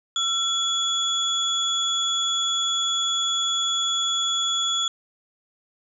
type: tone cluster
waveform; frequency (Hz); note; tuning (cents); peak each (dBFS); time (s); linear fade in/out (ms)
sine; 1345 / 3385 / 6970; E6 / G#7 / A8; +34 / +32 / -17; -30 / -22 / -30; 0.16-4.88; 2
effects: none